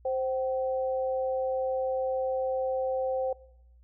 sine tone pair together, 523.3 / 765.4 Hz, C5 / G5, 0 / -42 cents, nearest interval perfect fifth, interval 658 cents, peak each -27 / -34 dBFS, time 0.05-3.33 s, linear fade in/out 5 ms, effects noise-tail reverb RT60 0.8 s tail -22 dB re dry + added 60 Hz sine -54 dBFS peak until 3.83 s

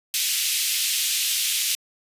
pink high-pass noise, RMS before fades -23 dBFS, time 0.14-1.75 s, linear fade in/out 0 ms, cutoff 2700 Hz, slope 24 dB/octave, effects resampled to 32000 Hz

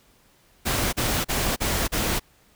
pink noise bursts, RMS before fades -24 dBFS, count 5, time 0.65-2.198 s, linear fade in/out 20 ms, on 280 ms, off 37 ms, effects pink hiss -59 dBFS RMS until 2.55 s

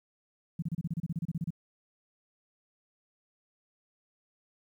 sine tone bursts, 165.6 Hz, E3, 8 cents sharp, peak -29 dBFS, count 15, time 0.59-1.505 s, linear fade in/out 5 ms, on 33 ms, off 30 ms, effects 11-bit

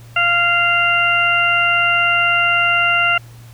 harmonic tone, 694 Hz, F5, 11 cents flat, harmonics 1 / 2 / 3 / 4, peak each -22 / -16 / -20 / -16 dBFS, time 0.16-3.18 s, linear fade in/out 5 ms, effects added 117 Hz sine -37 dBFS peak until 3.53 s + pink hiss -47 dBFS RMS until 3.53 s

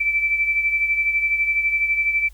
sine beating tone pair, 2324 / 2336 Hz, D7 / D7, -19 / -10 cents, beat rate 12 Hz, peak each -18 / -26 dBFS, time 0-2.29 s, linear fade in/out 10 ms, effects added 50 Hz sine -41 dBFS peak until 2.33 s + white hiss -57 dBFS RMS until 2.33 s

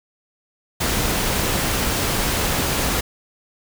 pink noise, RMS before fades -21 dBFS, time 0.8-3.01 s, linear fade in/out 10 ms, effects none

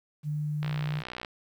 sine tone, 149.7 Hz, D3, 33 cents sharp, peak -28 dBFS, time 0.23-1.03 s, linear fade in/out 50 ms
click train, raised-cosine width 0.3 ms, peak -21 dBFS, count 39, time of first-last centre 0.63-1.248 s, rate 61.5 Hz
effects 10-bit

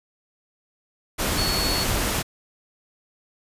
sine tone in noise, 4400 Hz, C#8, 14 cents flat, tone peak -25 dBFS, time 1.37-1.85 s, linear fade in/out 20 ms, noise pink, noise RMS -24 dBFS, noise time 1.18-2.23 s, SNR -4 dB, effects resampled to 32000 Hz

